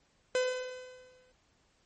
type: tone with exponential decay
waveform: 45% pulse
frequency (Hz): 507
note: B4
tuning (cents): +45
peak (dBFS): -25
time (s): 0.35-1.32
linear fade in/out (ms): 1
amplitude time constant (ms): 210
effects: pink hiss -70 dBFS RMS until 1.85 s + MP3 32 kbps